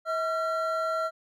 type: tone pair together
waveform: triangle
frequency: 644 / 1364.6 Hz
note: E5 / F6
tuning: -41 / -41 cents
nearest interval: octave + minor second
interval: 1300 cents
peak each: -27 dBFS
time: 0.05-1.11 s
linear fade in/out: 50 ms
effects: none